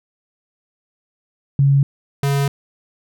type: tone pair in turn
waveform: sine / square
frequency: 139 / 140.05 Hz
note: C#3 / C#3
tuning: +5 / +18 cents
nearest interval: unison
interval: 13 cents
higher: second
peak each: -10 / -16 dBFS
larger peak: first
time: 1.59-1.83 / 2.23-2.48 s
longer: second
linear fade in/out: 2 ms
effects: none